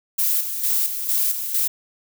violet noise with tremolo, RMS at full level -20 dBFS, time 0.18-1.68 s, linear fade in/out 10 ms, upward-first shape square, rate 2.2 Hz, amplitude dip 55%, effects none

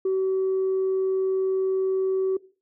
sine tone, 380 Hz, F#4, 46 cents sharp, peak -19 dBFS, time 0.05-2.37 s, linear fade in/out 5 ms, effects noise-tail reverb RT60 0.4 s tail -21 dB re dry + tanh soft clip ceiling -18 dBFS

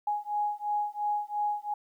sine beating tone pair, 830.6 / 833.5 Hz, G#5 / G#5, 0 / +6 cents, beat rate 2.9 Hz, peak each -31 dBFS, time 0.07-1.74 s, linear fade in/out 5 ms, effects 11-bit

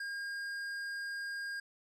sine tone with hard clipping, 1616 Hz, G#6, 48 cents flat, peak -39 dBFS, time 0-1.6 s, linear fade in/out 5 ms, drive 9 dB, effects none

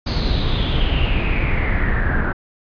brown noise with low-pass filter sweep, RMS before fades -18 dBFS, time 0.06-2.33 s, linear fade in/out 10 ms, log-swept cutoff 4600 to 1500 Hz, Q 7, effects resampled to 11025 Hz

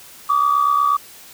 sine tone pair together, 1148.7 / 1217 Hz, D6 / D#6, -39 / -39 cents, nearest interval minor second, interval 100 cents, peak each -14 / -18 dBFS, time 0.29-0.97 s, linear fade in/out 10 ms, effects tanh soft clip ceiling -7 dBFS + white hiss -42 dBFS RMS until 1.33 s

